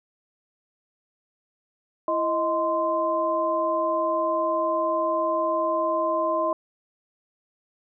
sine tone cluster, 333.7 / 629 / 1038 Hz, E4 / D#5 / C6, +21 / +19 / -14 cents, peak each -30 / -24 / -25 dBFS, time 2.08-6.53 s, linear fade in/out 2 ms, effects none

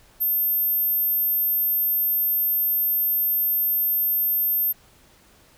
sine tone, 13290 Hz, G#9, in tune, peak -19 dBFS, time 0.2-4.73 s, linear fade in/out 20 ms, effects pink hiss -55 dBFS RMS until 5.57 s

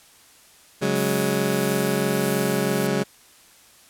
20% pulse chord, C# suspended fourth, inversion none, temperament just, 138.59 / 184.79 / 207.9 Hz, C#3 / F#3 / G#3, 0 / -2 / +2 cents, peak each -22 / -20 / -20 dBFS, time 0.81-3.04 s, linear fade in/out 20 ms
violet noise with tremolo, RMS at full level -28 dBFS, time 0.95-2.87 s, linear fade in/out 5 ms, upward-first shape triangle, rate 1.6 Hz, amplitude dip 40%
effects white hiss -52 dBFS RMS until 3.89 s + low-pass 12000 Hz 12 dB/octave

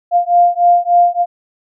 sine beating tone pair, 698.5 / 701.9 Hz, F5 / F5, 0 / +9 cents, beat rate 3.4 Hz, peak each -11 dBFS, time 0.11-1.26 s, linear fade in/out 50 ms, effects none

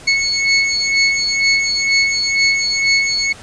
25% pulse beating tone pair, 2200 / 2202.1 Hz, C#7 / C#7, -14 / -12 cents, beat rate 2.1 Hz, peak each -13 / -12 dBFS, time 0.07-3.33 s, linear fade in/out 10 ms, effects pink hiss -38 dBFS RMS until 3.42 s + resampled to 22050 Hz

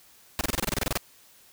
pink noise bursts, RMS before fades -26 dBFS, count 13, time 0.39-0.974 s, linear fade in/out 0 ms, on 20 ms, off 27 ms, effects white hiss -56 dBFS RMS until 1.52 s

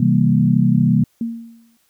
sine chord, C dominant seventh, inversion none, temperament equal with one note detuned, 130.81 / 162.64 / 196 / 233.1 Hz, C3 / E3 / G3 / Bb3, 0 / -23 / 0 / 0 cents, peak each -17 dBFS, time 0-1.04 s, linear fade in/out 5 ms
sine tone with exponential decay, 230.6 Hz, A#3, 19 cents flat, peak -17 dBFS, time 1.21-1.77 s, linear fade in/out 2 ms, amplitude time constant 120 ms
effects white hiss -62 dBFS RMS until 1.89 s

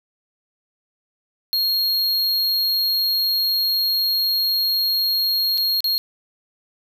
square tone with dropouts, 4264 Hz, C8, 32 cents sharp, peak -18 dBFS, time 1.53-5.98 s, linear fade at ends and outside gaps 0 ms, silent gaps 5.575-5.58 / 5.805-5.843 s, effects none

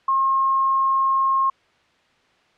sine tone, 1074 Hz, C6, 45 cents sharp, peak -16 dBFS, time 0.08-1.5 s, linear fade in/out 5 ms, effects white hiss -59 dBFS RMS until 2.57 s + low-pass 3000 Hz 12 dB/octave

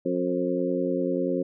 harmonic tone with a mistuned harmonic, 90.2 Hz, F#2, 44 cents flat, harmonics 2 / 3 / 4 / 5 / 6, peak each -32 / -28 / -29 / -32 / -29 dBFS, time 0.05-1.43 s, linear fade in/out 10 ms, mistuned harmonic 6, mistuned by -29 cents, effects none

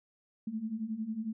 sine beating tone pair, 212.7 / 223.7 Hz, G#3 / A3, +42 / +29 cents, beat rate 11 Hz, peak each -39 / -35 dBFS, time 0.47-1.33 s, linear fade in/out 5 ms, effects none

